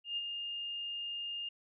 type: tone with ADSR envelope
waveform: sine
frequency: 2822 Hz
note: F7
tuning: 17 cents sharp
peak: -32 dBFS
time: 0.04-1.49 s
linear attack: 130 ms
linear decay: 34 ms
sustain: -5 dB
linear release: 6 ms
effects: none